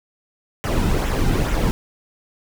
brown noise with flanger, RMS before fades -19 dBFS, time 0.64-1.71 s, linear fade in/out 0 ms, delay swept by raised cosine 0.21 to 1.81 ms, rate 2.3 Hz, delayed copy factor -0.55, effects none

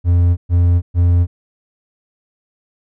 triangle tone bursts, 87.31 Hz, F2, in tune, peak -7 dBFS, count 3, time 0.04-1.27 s, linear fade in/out 50 ms, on 330 ms, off 120 ms, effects none

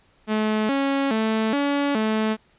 sawtooth tone with pitch steps, 215.5 / 275.5 / 220.2 / 284.3 / 217.8 Hz, A3 / C#4 / A3 / C#4 / A3, -36 / -11 / +2 / +44 / -17 cents, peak -16 dBFS, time 0.27-2.37 s, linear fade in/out 50 ms, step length 420 ms, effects pink hiss -60 dBFS RMS until 2.58 s + resampled to 8000 Hz

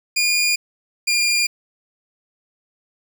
20% pulse tone pair in turn, 2426 / 2404 Hz, D#7 / D7, -44 / +40 cents, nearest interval unison, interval 16 cents, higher first, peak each -11 dBFS, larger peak neither, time 0.16-0.56 / 1.07-1.47 s, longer neither, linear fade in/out 10 ms, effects none

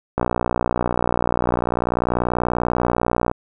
click train, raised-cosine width 1 ms, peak -5 dBFS, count 190, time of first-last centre 0.18-3.314 s, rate 60.3 Hz, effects none

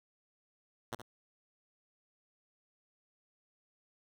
5% pulse tone with echo, 120 Hz, B2, 49 cents flat, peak -26 dBFS, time 0.92-0.95 s, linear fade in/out 5 ms, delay 69 ms, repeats 1, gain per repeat -10 dB, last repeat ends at 1.019 s, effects none

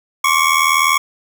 25% pulse ring-modulated tone, 1108.7 Hz, C#6, in tune, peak -5 dBFS, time 0.24-0.98 s, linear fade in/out 5 ms, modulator 40.1 Hz, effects none

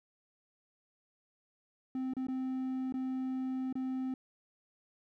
triangle tone with dropouts, 260 Hz, C4, 11 cents flat, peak -31 dBFS, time 1.95-4.14 s, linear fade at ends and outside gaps 2 ms, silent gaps 2.136-2.167 / 2.269-2.284 / 2.924-2.94 / 3.727-3.754 s, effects none

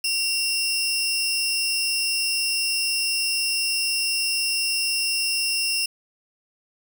25% pulse tone pair together, 2746 / 5192 Hz, F7 / E8, -30 / -27 cents, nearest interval major seventh, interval 1103 cents, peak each -20 dBFS, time 0.04-5.86 s, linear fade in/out 5 ms, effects 8-bit

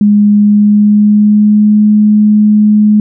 sine tone with pitch glide, 206.8 to 210.9 Hz, G#3 to G#3, -7 to +27 cents, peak -3 dBFS, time 0.01-3 s, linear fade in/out 2 ms, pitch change +34 cents, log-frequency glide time 0.34-1.82 s, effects none

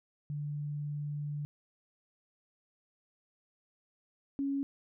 sine tone pair in turn, 146.83 / 277.2 Hz, D3 / C#4, 0 / 0 cents, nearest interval major seventh, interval 1100 cents, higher second, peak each -34 / -30 dBFS, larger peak second, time 0.3-1.45 / 4.39-4.63 s, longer first, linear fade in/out 0 ms, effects none

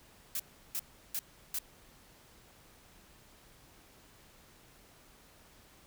blue noise bursts, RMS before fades -35 dBFS, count 4, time 0.35-1.588 s, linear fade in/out 2 ms, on 47 ms, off 350 ms, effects pink hiss -60 dBFS RMS until 5.86 s

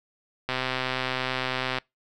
click train, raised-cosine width 0.3 ms, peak -11 dBFS, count 168, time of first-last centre 0.49-1.785 s, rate 129 Hz, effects noise-tail reverb RT60 0.2 s tail -25 dB re dry

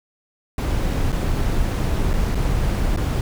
brown noise with dropouts, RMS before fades -20 dBFS, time 0.58-3.21 s, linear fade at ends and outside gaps 2 ms, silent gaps 1.121-1.126 / 2.133-2.137 / 2.348-2.353 / 2.963-2.972 s, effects none

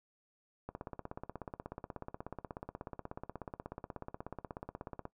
click train, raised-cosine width 1 ms, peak -27 dBFS, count 73, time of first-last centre 0.69-5.054 s, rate 16.5 Hz, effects noise-tail reverb RT60 0.1 s tail -17 dB re dry

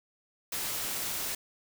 white noise, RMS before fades -34 dBFS, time 0.52-1.35 s, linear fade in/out 5 ms, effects none

